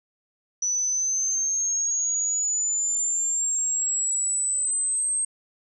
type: linear sweep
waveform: sine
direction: up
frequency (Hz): 5920 to 8400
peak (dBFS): -22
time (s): 0.62-5.25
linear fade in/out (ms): 5
effects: none